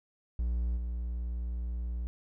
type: tone with level steps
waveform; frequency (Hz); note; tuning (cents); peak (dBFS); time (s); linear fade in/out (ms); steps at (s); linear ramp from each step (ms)
triangle; 59.4; A#1; +33; -26 / -30; 0.39-2.07; 0; 0.76; 20
effects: none